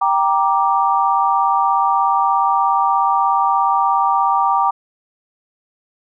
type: chord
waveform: sine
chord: G minor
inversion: none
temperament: just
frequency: 784 / 940.8 / 1176 Hz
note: G5 / Bb5 / D6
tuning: 0 / +16 / +2 cents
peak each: -17 dBFS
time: 0.01-4.71 s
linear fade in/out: 10 ms
effects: none